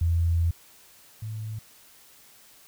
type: tone pair in turn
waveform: sine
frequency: 84 / 109.02 Hz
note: E2 / A2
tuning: +33 / -15 cents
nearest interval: perfect fourth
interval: 452 cents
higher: second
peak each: -20 / -31 dBFS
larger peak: first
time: 0.01-0.51 / 1.22-1.59 s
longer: first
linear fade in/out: 5 ms
effects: white hiss -54 dBFS RMS until 2.67 s